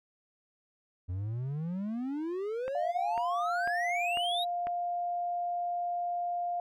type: exponential sweep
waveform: triangle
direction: up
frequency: 86.6 to 3895 Hz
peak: -30 dBFS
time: 1.08-4.45 s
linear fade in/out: 20 ms
type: click train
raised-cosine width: 0.5 ms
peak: -25 dBFS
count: 5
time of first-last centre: 2.68-4.67 s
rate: 2.01 Hz
type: tone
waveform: sine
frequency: 702 Hz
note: F5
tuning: 9 cents sharp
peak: -30 dBFS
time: 2.75-6.6 s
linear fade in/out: 2 ms
effects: none